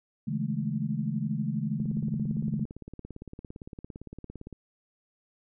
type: chord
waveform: sine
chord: A major seventh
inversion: first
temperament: equal with one note detuned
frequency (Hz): 138.59 / 160.68 / 207.7 / 220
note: C#3 / E3 / G#3 / A3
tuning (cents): 0 / -44 / 0 / 0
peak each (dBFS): -33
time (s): 0.27-2.65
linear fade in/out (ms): 10
type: click train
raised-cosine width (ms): 3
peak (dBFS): -28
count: 49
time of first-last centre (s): 1.8-4.527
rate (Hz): 17.6
effects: none